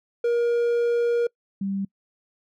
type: tone pair in turn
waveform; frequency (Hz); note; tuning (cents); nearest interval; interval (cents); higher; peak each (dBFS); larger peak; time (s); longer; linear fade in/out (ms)
triangle / sine; 473.5 / 196.06; A#4 / G3; +27 / +1; octave + minor third; 1526; first; -17 / -24; first; 0.24-1.27 / 1.61-1.85; first; 5
effects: noise-tail reverb RT60 0.1 s tail -26 dB re dry